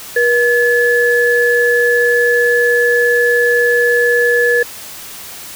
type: tone pair together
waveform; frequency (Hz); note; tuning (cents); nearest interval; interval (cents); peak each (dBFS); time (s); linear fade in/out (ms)
sine; 479.9 / 1717.1; B4 / A6; -50 / -43; octave + minor seventh; 2207; -12; 0.16-4.63; 5
effects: white hiss -31 dBFS RMS until 5.55 s